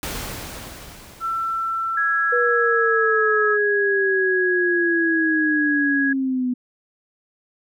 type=noise with exponential decay; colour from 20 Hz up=pink; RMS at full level=-27 dBFS; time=0.03-2.7 s; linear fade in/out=1 ms; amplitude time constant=580 ms
type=tone with pitch glide; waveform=sine; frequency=1340 to 1287.6 Hz; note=E6 to E6; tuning=+28 to -41 cents; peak=-21 dBFS; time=1.2-3.58 s; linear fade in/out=50 ms; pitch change=-69 cents; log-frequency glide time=2.35-3.29 s
type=tone; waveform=sine; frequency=1661.2 Hz; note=G#6; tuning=in tune; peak=-19 dBFS; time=1.97-6.13 s; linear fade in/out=5 ms
type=linear sweep; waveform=sine; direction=down; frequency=487.9 to 246.9 Hz; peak=-19 dBFS; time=2.32-6.54 s; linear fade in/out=10 ms
effects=none